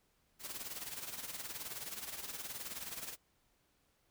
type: noise with tremolo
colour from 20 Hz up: white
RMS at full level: -42 dBFS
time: 0.39-3.17 s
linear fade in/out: 50 ms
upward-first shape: sine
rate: 19 Hz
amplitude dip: 65%
effects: pink hiss -75 dBFS RMS until 4.1 s